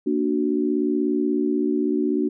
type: chord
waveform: sine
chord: Bb augmented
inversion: none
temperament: equal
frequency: 233.1 / 293.7 / 370 Hz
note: Bb3 / D4 / F#4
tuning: 0 / 0 / 0 cents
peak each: -25 / -22 / -24 dBFS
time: 0.06-2.29 s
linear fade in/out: 10 ms
effects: none